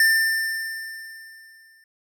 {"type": "tone with exponential decay", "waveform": "square", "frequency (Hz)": 1791, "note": "A6", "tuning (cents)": 30, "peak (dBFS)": -14, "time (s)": [0, 1.84], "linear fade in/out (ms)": 2, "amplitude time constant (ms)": 400, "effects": []}